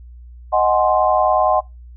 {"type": "chord", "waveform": "sine", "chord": "Ab dominant seventh", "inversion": "second", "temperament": "equal", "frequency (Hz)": [622.3, 740, 830.6, 1046.5], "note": ["Eb5", "Gb5", "Ab5", "C6"], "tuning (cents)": [0, 0, 0, 0], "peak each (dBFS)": [-17, -16, -21, -19], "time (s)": [0.52, 1.61], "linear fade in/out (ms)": 20, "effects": ["noise-tail reverb RT60 0.2 s tail -22 dB re dry", "added 60 Hz sine -36 dBFS peak until 1.96 s"]}